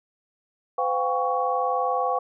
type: tone cluster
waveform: sine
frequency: 508 / 716 / 796 / 1117 Hz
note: B4 / F5 / G5 / C#6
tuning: +49 / +43 / +26 / +13 cents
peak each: -27 dBFS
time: 0.78-2.19 s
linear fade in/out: 5 ms
effects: none